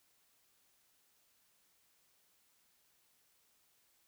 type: silence
effects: white hiss -73 dBFS RMS until 4.07 s